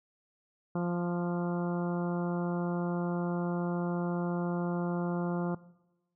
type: harmonic tone with a mistuned harmonic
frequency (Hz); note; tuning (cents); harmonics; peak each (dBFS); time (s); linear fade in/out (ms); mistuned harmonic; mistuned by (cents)
174.61; F3; 0; 1 / 2 / 3 / 4 / 5 / 6 / 7 / 8; -30 / -36 / -40 / -42 / -44 / -46 / -47 / -48; 0.75-5.55; 5; 7; -20
effects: noise-tail reverb RT60 1.0 s tail -20 dB re dry